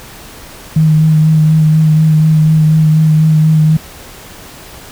sine tone with vibrato, 156.2 Hz, D#3, 7 cents sharp, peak -5 dBFS, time 0.76-3.77 s, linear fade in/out 5 ms, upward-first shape sine, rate 4.1 Hz, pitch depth 19 cents each way, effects pink hiss -33 dBFS RMS until 4.91 s

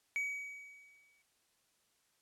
triangle tone with exponential decay, 2267 Hz, C#7, 38 cents sharp, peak -30 dBFS, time 0.16-1.22 s, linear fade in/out 0 ms, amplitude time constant 230 ms, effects white hiss -75 dBFS RMS until 2.21 s + low-pass 11000 Hz 12 dB/octave

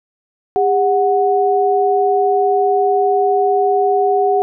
sine tone pair together, 402.9 / 738.1 Hz, G4 / F#5, +48 / -4 cents, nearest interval minor seventh, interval 1048 cents, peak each -14 dBFS, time 0.56-4.42 s, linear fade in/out 0 ms, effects none

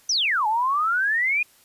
sine exponential two-way sweep, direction down then up, 6210 to 834 to 2491 Hz, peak -19 dBFS, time 0.09-1.43 s, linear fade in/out 5 ms, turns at 0.47 s, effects white hiss -56 dBFS RMS until 1.64 s + resampled to 32000 Hz

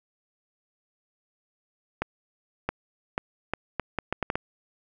accelerating click train, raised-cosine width 0.5 ms, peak -11 dBFS, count 10, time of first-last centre 2.02-4.355 s, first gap 670 ms, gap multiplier 0.73, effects none

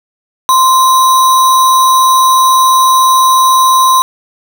sine tone with sample-and-hold, 1043 Hz, C6, 6 cents flat, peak -4 dBFS, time 0.49-4.02 s, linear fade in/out 0 ms, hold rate 4900 Hz, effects none

